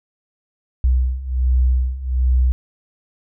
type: beating tone pair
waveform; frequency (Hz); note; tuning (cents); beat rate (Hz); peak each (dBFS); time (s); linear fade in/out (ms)
sine; 62.4 / 63.7; B1 / C2; +19 / -46; 1.3; -19 / -16; 0.84-2.52; 0
effects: none